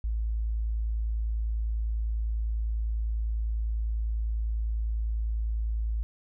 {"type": "tone", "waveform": "sine", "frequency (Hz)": 55, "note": "A1", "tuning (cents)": 0, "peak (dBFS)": -26, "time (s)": [0.04, 6.03], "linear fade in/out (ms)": 0, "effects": []}